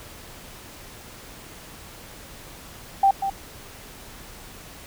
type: tone with echo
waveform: sine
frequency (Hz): 784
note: G5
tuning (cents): 0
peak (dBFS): -13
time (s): 3.03-3.11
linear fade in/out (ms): 5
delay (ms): 190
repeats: 1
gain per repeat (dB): -9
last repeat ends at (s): 3.3
effects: pink hiss -43 dBFS RMS until 4.86 s